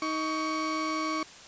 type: tone pair together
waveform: 35% pulse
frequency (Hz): 313.9 / 1122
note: D#4 / C#6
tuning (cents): +15 / +21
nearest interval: octave + minor seventh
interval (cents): 2206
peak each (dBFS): -30 / -29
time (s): 0.02-1.23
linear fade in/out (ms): 2
effects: white hiss -48 dBFS RMS until 1.47 s + resampled to 16000 Hz